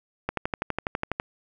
click train, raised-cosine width 0.5 ms, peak -11 dBFS, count 12, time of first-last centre 0.29-1.199 s, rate 12.1 Hz, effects none

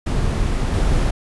brown noise with level steps, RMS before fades -19 / -17 dBFS, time 0.06-1.11 s, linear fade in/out 10 ms, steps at 0.74 s, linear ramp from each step 2 ms, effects resampled to 24000 Hz

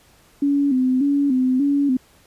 sine tone with vibrato, 269.5 Hz, C#4, 49 cents flat, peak -15 dBFS, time 0.42-1.97 s, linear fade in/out 5 ms, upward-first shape square, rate 1.7 Hz, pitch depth 86 cents each way, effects pink hiss -54 dBFS RMS until 2.26 s + resampled to 32000 Hz

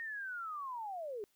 sine linear sweep, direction down, 1859 to 392 Hz, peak -39 dBFS, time 0-1.24 s, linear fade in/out 0 ms, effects white hiss -75 dBFS RMS until 1.35 s

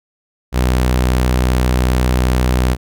sawtooth tone, 62.6 Hz, B1, 24 cents sharp, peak -8 dBFS, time 0.52-2.77 s, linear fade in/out 50 ms, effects none

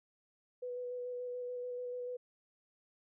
sine tone with vibrato, 493.9 Hz, B4, in tune, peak -38 dBFS, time 0.62-2.17 s, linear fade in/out 10 ms, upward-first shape square, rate 6.9 Hz, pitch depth 11 cents each way, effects none

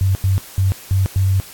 sine tone bursts at uneven times, 95.5 Hz, G2, 45 cents flat, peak -12 dBFS, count 5, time 0.01-0.15 / 0.24-0.38 / 0.58-0.72 / 0.91-1.06 / 1.16-1.4 s, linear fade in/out 0 ms, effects white hiss -38 dBFS RMS until 1.53 s + AAC 64 kbps

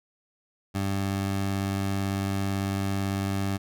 20% pulse tone, 98 Hz, G2, in tune, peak -21 dBFS, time 0.74-3.58 s, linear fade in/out 20 ms, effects none

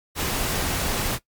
pink noise, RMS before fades -25 dBFS, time 0.15-1.19 s, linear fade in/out 50 ms, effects noise-tail reverb RT60 0.1 s tail -18 dB re dry + MP3 96 kbps

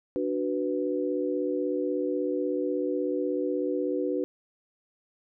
sine chord, B minor, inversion first, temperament equal, 293.7 / 370 / 493.9 Hz, D4 / F#4 / B4, 0 / 0 / 0 cents, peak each -30 / -30 / -30 dBFS, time 0.16-4.24 s, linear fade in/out 0 ms, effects none

